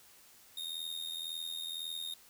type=tone with amplitude modulation; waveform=45% pulse; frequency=3701 Hz; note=A#7; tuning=13 cents flat; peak=-35 dBFS; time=0.57-2.14 s; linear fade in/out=5 ms; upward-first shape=sine; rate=81.9 Hz; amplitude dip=75%; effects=white hiss -60 dBFS RMS until 2.29 s